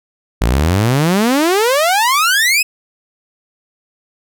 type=exponential sweep; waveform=sawtooth; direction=up; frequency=52.2 to 2619 Hz; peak=-7 dBFS; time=0.41-2.63 s; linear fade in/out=10 ms; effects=none